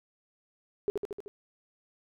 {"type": "tone with echo", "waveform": "sine", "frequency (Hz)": 408.1, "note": "G#4", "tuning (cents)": -30, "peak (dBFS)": -24, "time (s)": [0.88, 0.9], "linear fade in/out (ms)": 0, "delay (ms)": 76, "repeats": 5, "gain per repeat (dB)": -3, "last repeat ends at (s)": 1.28, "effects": []}